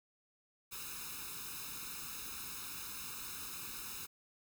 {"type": "noise with comb filter", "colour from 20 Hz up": "white", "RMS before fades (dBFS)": -45, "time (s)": [0.71, 4.07], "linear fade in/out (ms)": 20, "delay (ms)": 0.77, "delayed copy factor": 0.95, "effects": []}